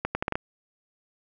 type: accelerating click train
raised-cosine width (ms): 0.5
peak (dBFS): -11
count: 6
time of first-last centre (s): 0.05-0.355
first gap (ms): 100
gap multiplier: 0.75
effects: none